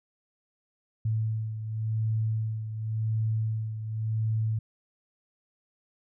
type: beating tone pair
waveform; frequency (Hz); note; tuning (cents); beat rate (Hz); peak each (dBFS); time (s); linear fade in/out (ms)
sine; 110 / 110.91; A2 / A2; 0 / +14; 0.91; -27 / -34; 1.05-4.59; 5
effects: none